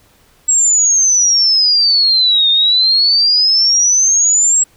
sine exponential two-way sweep, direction down then up, 7690 to 3641 to 7690 Hz, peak -8 dBFS, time 0.48-4.64 s, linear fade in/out 10 ms, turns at 2.5 s, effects pink hiss -51 dBFS RMS until 4.76 s

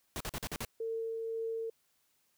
pink noise bursts, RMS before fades -38 dBFS, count 6, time 0.16-0.649 s, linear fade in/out 0 ms, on 44 ms, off 45 ms
sine tone with tremolo, 452.3 Hz, A4, 48 cents sharp, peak -33 dBFS, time 0.8-1.7 s, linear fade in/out 5 ms, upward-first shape triangle, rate 1.9 Hz, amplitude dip 25%
effects white hiss -74 dBFS RMS until 2.37 s

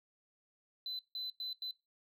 sine tone bursts at uneven times, 4025 Hz, B7, 32 cents sharp, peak -36 dBFS, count 4, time 0.86-0.99 / 1.15-1.3 / 1.4-1.53 / 1.62-1.71 s, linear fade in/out 2 ms, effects noise-tail reverb RT60 0.2 s tail -20 dB re dry + tanh soft clip ceiling -36 dBFS

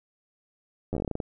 slowing click train, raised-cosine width 2 ms, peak -17 dBFS, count 12, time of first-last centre 0.93-1.202 s, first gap 10 ms, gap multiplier 1.17, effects none

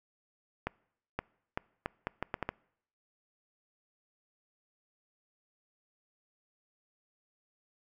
accelerating click train, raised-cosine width 0.5 ms, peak -17 dBFS, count 9, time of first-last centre 0.67-2.49 s, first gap 520 ms, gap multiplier 0.74, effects noise-tail reverb RT60 0.7 s tail -25 dB re dry

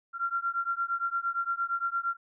sine beating tone pair, 1372 / 1380.7 Hz, F6 / F6, -31 / -20 cents, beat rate 8.7 Hz, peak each -31 dBFS, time 0.13-2.17 s, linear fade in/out 50 ms, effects none

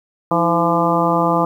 harmonic tone with a mistuned harmonic, 170.3 Hz, F3, 43 cents flat, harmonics 1 / 2 / 3 / 4 / 5 / 6 / 7, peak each -21 / -21 / -21 / -21 / -21 / -21 / -21 dBFS, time 0.31-1.45 s, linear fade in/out 2 ms, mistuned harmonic 2, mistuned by -75 cents, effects 8-bit

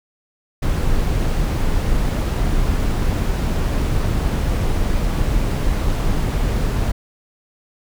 brown noise, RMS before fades -18 dBFS, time 0.62-6.92 s, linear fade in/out 10 ms, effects none

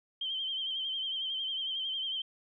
sine tone with vibrato, 3136 Hz, G7, in tune, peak -32 dBFS, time 0.21-2.22 s, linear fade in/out 5 ms, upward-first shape sine, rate 11 Hz, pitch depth 51 cents each way, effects none

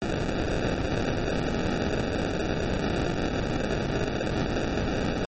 violet noise with sample-and-hold, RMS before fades -27 dBFS, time 0.02-5.25 s, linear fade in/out 0 ms, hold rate 1050 Hz, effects low-pass 6000 Hz 12 dB/octave + MP3 32 kbps

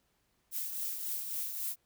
violet noise with tremolo, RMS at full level -35 dBFS, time 0.51-1.76 s, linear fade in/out 50 ms, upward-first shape triangle, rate 3.7 Hz, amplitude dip 50%, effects pink hiss -75 dBFS RMS until 1.85 s

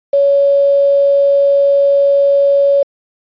sine tone with quantisation, 561 Hz, C#5, 21 cents sharp, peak -7 dBFS, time 0.13-2.83 s, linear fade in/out 5 ms, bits 6, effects resampled to 11025 Hz

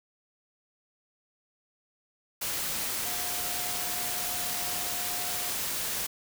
sine tone in noise, 715 Hz, F5, 41 cents sharp, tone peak -42 dBFS, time 3.05-5.5 s, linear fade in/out 10 ms, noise white, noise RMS -32 dBFS, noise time 2.41-6.07 s, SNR -13 dB, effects none

